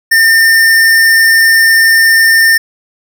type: tone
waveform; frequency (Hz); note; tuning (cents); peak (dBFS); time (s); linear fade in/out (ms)
square; 1807; A6; +46; -5; 0.11-2.58; 10
effects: none